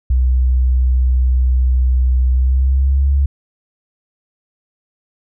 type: tone with pitch glide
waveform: sine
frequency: 63.2 to 69.32 Hz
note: B1 to C#2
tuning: +41 to +1 cents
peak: -10 dBFS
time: 0.1-3.26 s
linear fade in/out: 5 ms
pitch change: +160 cents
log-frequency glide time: 2.31-3.12 s
effects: none